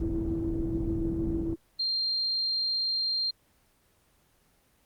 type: tone with tremolo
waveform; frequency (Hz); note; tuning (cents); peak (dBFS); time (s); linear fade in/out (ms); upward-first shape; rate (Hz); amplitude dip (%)
sine; 329.6; E4; 0; -28; 0-1.56; 20; sine; 6.8; 30
type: low-pass noise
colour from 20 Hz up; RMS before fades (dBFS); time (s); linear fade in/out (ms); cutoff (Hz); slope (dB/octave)
pink; -33; 0-1.54; 2; 280; 12
type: tone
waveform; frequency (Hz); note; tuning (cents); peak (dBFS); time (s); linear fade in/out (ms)
sine; 4186; C8; 0; -26; 1.79-3.31; 10
effects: pink hiss -66 dBFS RMS until 4.85 s + Opus 24 kbps